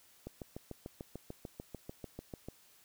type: click train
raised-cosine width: 2 ms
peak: -29 dBFS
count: 16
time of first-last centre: 0.27-2.486 s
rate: 6.77 Hz
effects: white hiss -64 dBFS RMS until 2.84 s